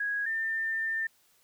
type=tone pair in turn; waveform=sine; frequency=1656 / 1796.5 Hz; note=G#6 / A6; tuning=-5 / +36 cents; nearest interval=minor second; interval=141 cents; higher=second; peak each=-28 dBFS; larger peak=neither; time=0-0.26 / 0.26-1.07 s; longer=second; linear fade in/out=5 ms; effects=white hiss -66 dBFS RMS until 1.43 s

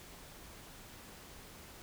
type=silence; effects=pink hiss -53 dBFS RMS until 1.82 s

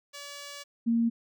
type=tone pair in turn; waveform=5% pulse / sine; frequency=572 / 231.6 Hz; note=D5 / A#3; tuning=-46 / -11 cents; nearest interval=octave + major third; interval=1565 cents; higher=first; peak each=-29 / -22 dBFS; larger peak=second; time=0.13-0.64 / 0.86-1.1 s; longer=first; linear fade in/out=20 ms; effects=none

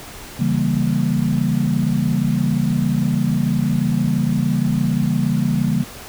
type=chord; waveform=sine; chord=C# diminished seventh; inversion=none; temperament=equal; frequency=138.59 / 164.81 / 196 / 233.1 Hz; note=C#3 / E3 / G3 / Bb3; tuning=0 / 0 / 0 / 0 cents; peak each=-21 dBFS; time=0.39-5.84 s; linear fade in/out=10 ms; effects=pink hiss -36 dBFS RMS until 6.08 s

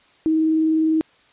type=tone with vibrato; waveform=sine; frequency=317.1 Hz; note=D#4; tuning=33 cents sharp; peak=-15 dBFS; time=0.26-1.01 s; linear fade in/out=0 ms; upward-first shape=sine; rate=20 Hz; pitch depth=19 cents each way; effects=white hiss -55 dBFS RMS until 1.32 s + resampled to 8000 Hz

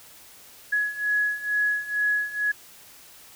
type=beating tone pair; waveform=sine; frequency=1681 / 1683.2 Hz; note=G#6 / G#6; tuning=+20 / +23 cents; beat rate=2.2 Hz; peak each=-27 / -24 dBFS; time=0.72-2.52 s; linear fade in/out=10 ms; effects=white hiss -49 dBFS RMS until 3.35 s

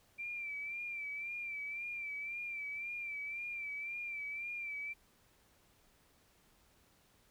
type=tone with vibrato; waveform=sine; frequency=2349 Hz; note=D7; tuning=in tune; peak=-39 dBFS; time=0.18-4.94 s; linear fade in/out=20 ms; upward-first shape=sine; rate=1.9 Hz; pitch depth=52 cents each way; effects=pink hiss -69 dBFS RMS until 7.3 s

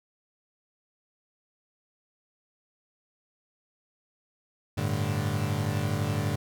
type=chord; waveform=35% pulse; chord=G suspended second; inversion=none; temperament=equal; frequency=98 / 110 / 146.83 Hz; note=G2 / A2 / D3; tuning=0 / 0 / 0 cents; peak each=-29 dBFS; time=4.77-6.36 s; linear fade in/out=10 ms; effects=none

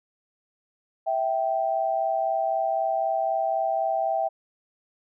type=tone pair together; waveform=sine; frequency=655.1 / 779 Hz; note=E5 / G5; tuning=-11 / -11 cents; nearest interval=minor third; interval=300 cents; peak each=-25 dBFS; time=1.06-4.29 s; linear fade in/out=20 ms; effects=none

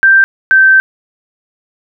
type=tone pair in turn; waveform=sine; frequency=1570 / 1552.9 Hz; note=G6 / G6; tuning=+2 / -17 cents; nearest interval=unison; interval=19 cents; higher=first; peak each=-3 dBFS; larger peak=neither; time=0.03-0.24 / 0.51-0.8 s; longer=second; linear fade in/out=0 ms; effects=none

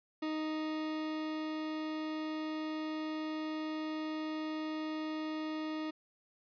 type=tone with ADSR envelope; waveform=40% pulse; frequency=311.1 Hz; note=D#4; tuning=in tune; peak=-33 dBFS; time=0.22-5.91 s; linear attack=7 ms; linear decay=1300 ms; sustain=-2 dB; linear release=11 ms; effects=resampled to 11025 Hz

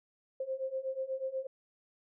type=beating tone pair; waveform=sine; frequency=523.3 / 531.5 Hz; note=C5 / C5; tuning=0 / +27 cents; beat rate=8.2 Hz; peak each=-38 / -36 dBFS; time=0.4-1.47 s; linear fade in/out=5 ms; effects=none

